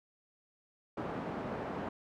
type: band-pass noise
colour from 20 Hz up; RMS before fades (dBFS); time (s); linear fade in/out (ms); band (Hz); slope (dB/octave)
pink; -39; 0.97-1.89; 5; 160 to 1100; 12
effects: none